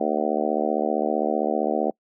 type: harmonic tone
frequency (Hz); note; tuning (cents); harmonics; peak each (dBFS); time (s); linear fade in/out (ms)
75.4; D2; +46; 3 / 4 / 5 / 6 / 7 / 8 / 9 / 10; -29 / -29 / -29 / -29 / -29 / -29 / -29 / -29; 0-1.91; 10
effects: noise-tail reverb RT60 0.1 s tail -26 dB re dry